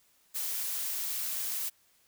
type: noise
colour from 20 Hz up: blue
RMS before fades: -34 dBFS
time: 0.34-1.7 s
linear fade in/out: 20 ms
effects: white hiss -67 dBFS RMS until 2.07 s